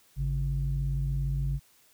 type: tone pair together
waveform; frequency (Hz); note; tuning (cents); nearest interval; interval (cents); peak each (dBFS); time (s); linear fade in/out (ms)
sine; 51.91 / 138.59; G#1 / C#3; 0 / 0; octave + perfect fourth; 1700; -28; 0.16-1.6; 50
effects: tanh soft clip ceiling -20 dBFS + white hiss -62 dBFS RMS until 1.93 s